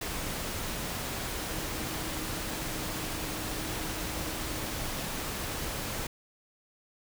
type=tone in noise; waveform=sine; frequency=314.3 Hz; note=D#4; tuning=18 cents sharp; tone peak=-43 dBFS; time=1.51-4.74 s; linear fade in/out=5 ms; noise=pink; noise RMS=-35 dBFS; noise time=0.01-6.07 s; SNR=-11 dB; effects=none